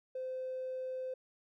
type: tone with tanh clipping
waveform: triangle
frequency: 516 Hz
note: C5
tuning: 24 cents flat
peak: -36 dBFS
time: 0.15-1.14 s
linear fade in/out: 5 ms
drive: 1 dB
effects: none